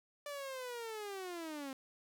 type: linear sweep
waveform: sawtooth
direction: down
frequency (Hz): 587.3 to 261.6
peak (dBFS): -38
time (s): 0.26-1.73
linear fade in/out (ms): 2
effects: none